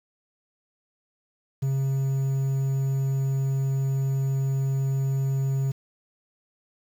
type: tone with quantisation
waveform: triangle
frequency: 135.3 Hz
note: C#3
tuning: 42 cents flat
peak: -20 dBFS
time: 1.62-5.72 s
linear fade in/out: 10 ms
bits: 8
effects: none